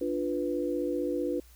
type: chord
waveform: sine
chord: B diminished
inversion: first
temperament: equal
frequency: 293.7 / 349.2 / 493.9 Hz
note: D4 / F4 / B4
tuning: 0 / 0 / 0 cents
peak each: -32 dBFS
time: 0.01-1.4 s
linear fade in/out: 5 ms
effects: added 60 Hz sine -53 dBFS peak until 1.55 s + white hiss -60 dBFS RMS until 1.55 s